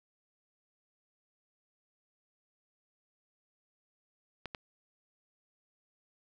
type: clicks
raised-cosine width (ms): 0.3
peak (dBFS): -23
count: 2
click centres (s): 4.457 / 4.548
effects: none